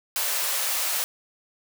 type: high-pass noise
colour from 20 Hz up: white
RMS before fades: -26 dBFS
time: 0.16-1.04 s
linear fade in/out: 0 ms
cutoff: 480 Hz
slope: 48 dB/octave
effects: none